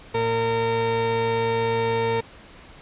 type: tone pair together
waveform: 30% pulse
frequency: 114.53 / 458.1 Hz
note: A#2 / A#4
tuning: -30 / -30 cents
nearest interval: 2 octaves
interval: 2400 cents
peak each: -26 / -19 dBFS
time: 0.14-2.21 s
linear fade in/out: 10 ms
effects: pink hiss -46 dBFS RMS until 2.81 s + resampled to 8000 Hz